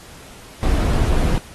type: noise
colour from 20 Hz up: brown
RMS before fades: -17 dBFS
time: 0.63-1.38 s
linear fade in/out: 0 ms
effects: pink hiss -42 dBFS RMS until 1.54 s + AAC 32 kbps